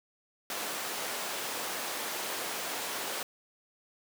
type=high-pass noise; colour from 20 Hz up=pink; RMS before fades=-36 dBFS; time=0.5-3.23 s; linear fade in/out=2 ms; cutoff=440 Hz; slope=12 dB/octave; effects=none